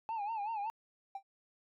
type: tone with vibrato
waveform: sine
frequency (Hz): 859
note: A5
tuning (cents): -42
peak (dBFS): -32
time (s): 0.09-0.7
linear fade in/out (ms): 0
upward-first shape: sine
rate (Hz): 5.3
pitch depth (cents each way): 120
type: tone with exponential decay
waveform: triangle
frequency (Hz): 784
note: G5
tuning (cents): 0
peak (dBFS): -32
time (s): 1.15-1.23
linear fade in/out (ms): 5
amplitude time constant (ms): 16
effects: tanh soft clip ceiling -34 dBFS